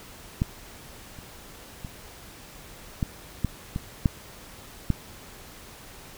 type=clicks; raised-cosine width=5 ms; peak=-10 / -30 / -23 / -12 / -11 / -16 / -7 / -9 dBFS; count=8; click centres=0.419 / 1.188 / 1.848 / 3.028 / 3.447 / 3.761 / 4.058 / 4.903 s; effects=pink hiss -46 dBFS RMS until 6.17 s